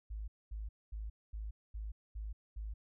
sine tone bursts, 53.1 Hz, G#1, 39 cents sharp, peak -39 dBFS, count 7, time 0.1-2.74 s, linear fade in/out 10 ms, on 180 ms, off 230 ms, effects none

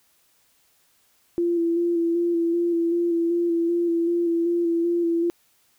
sine tone with vibrato, 340 Hz, F4, 46 cents flat, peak -19 dBFS, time 1.38-5.3 s, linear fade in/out 0 ms, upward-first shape square, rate 2.6 Hz, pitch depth 21 cents each way, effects white hiss -63 dBFS RMS until 5.78 s

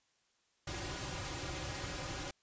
pink noise with comb filter, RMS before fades -41 dBFS, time 0.67-2.31 s, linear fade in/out 5 ms, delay 4.5 ms, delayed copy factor -0.75, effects white hiss -75 dBFS RMS until 2.42 s + resampled to 16000 Hz

